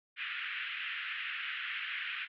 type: band-pass noise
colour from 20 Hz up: white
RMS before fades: -39 dBFS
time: 0.16-2.28 s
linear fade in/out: 50 ms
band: 1400 to 3000 Hz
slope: 48 dB/octave
effects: none